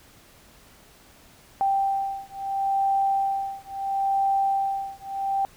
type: beating tone pair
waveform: sine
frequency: 784 / 784.74 Hz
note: G5 / G5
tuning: 0 / +2 cents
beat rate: 0.74 Hz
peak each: -25 / -25 dBFS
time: 1.61-5.45 s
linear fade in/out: 0 ms
effects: pink hiss -53 dBFS RMS until 5.56 s

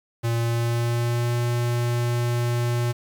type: tone with pitch glide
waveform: square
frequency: 116.54 to 119.95 Hz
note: A#2 to A#2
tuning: 0 to +50 cents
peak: -22 dBFS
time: 0.23-2.93 s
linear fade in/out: 20 ms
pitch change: +50 cents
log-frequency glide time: 0.37-1.35 s
effects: 8-bit

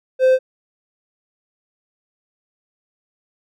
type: tone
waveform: triangle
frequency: 518 Hz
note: C5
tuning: 17 cents flat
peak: -8 dBFS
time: 0.19-0.39 s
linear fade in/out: 50 ms
effects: none

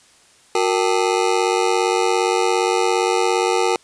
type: ring-modulated tone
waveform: 25% pulse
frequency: 415.3 Hz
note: G#4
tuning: in tune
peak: -9 dBFS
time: 0.55-3.76 s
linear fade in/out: 2 ms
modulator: 48.7 Hz
effects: white hiss -52 dBFS RMS until 3.83 s + resampled to 22050 Hz

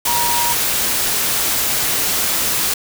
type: tone in noise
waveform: sine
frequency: 950 Hz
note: A#5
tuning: 33 cents sharp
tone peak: -19 dBFS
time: 0.07-0.53 s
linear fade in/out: 5 ms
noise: white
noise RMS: -18 dBFS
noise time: 0.05-2.74 s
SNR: -4 dB
effects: none

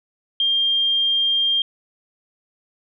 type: tone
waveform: sine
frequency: 3200 Hz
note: G7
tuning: 35 cents sharp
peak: -16 dBFS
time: 0.4-1.62 s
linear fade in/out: 2 ms
effects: none

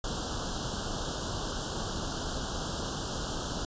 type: band-stop noise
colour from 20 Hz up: pink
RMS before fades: -34 dBFS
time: 0.04-3.65 s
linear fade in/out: 2 ms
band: 1600 to 2900 Hz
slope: 96 dB/octave
effects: resampled to 16000 Hz

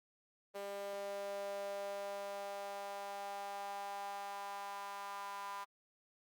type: tone with high-pass filter sweep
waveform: sawtooth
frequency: 200 Hz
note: G3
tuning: 35 cents sharp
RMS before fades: -44 dBFS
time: 0.54-5.65 s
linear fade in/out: 20 ms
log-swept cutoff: 520 to 1000 Hz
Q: 4.7
effects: Opus 24 kbps

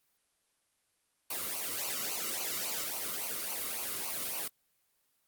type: noise with flanger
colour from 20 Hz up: white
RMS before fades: -36 dBFS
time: 1.3-4.48 s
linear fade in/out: 5 ms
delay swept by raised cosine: 0.56 to 1.23 ms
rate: 3.6 Hz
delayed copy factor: -0.85
effects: white hiss -75 dBFS RMS until 5.27 s + Opus 24 kbps

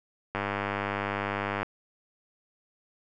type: click train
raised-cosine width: 0.5 ms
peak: -14 dBFS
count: 129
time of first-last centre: 0.35-1.63 s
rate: 100 Hz
effects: none

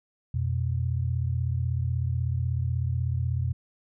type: tone pair together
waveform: sine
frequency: 87.31 / 123.58 Hz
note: F2 / B2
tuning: 0 / +2 cents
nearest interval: tritone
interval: 602 cents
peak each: -27 dBFS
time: 0.34-3.53 s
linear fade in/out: 5 ms
effects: none

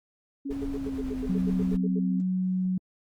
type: tone with pitch glide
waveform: sine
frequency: 276.6 to 259.6 Hz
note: C#4 to C4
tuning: -4 to -13 cents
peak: -30 dBFS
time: 0.45-2.21 s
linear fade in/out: 10 ms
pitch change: -109 cents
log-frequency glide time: 0.71-1.15 s
type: tone bursts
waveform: sine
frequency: 422.3 Hz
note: G#4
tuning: 29 cents sharp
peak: -32 dBFS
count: 13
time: 0.49-1.995 s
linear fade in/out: 10 ms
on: 41 ms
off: 81 ms
type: noise with tremolo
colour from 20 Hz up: brown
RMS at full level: -37 dBFS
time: 0.5-1.77 s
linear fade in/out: 10 ms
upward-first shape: sine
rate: 9.1 Hz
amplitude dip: 25%
type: tone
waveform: sine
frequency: 185 Hz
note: F#3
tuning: in tune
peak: -24 dBFS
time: 1.29-2.78 s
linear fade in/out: 5 ms
effects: Opus 48 kbps

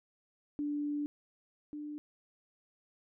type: tone pair in turn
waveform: sine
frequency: 292.7 / 297.3 Hz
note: D4 / D4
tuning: -6 / +21 cents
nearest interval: unison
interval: 27 cents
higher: second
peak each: -32 / -39 dBFS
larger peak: first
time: 0.59-1.06 / 1.73-1.98 s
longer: first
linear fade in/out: 0 ms
effects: none

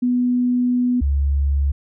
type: tone pair in turn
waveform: sine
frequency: 246.9 / 70.07 Hz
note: B3 / C#2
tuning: 0 / +19 cents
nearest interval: octave + minor seventh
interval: 2181 cents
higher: first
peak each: -15 dBFS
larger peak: neither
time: 0.02-1.01 / 1.01-1.72 s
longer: first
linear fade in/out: 10 ms
effects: none

